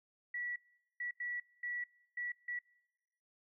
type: tone bursts at uneven times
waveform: sine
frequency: 1943 Hz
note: B6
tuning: 29 cents flat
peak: -37 dBFS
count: 6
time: 0.34-0.56 / 1-1.11 / 1.2-1.4 / 1.63-1.84 / 2.17-2.32 / 2.48-2.59 s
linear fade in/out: 5 ms
effects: noise-tail reverb RT60 1.0 s tail -25 dB re dry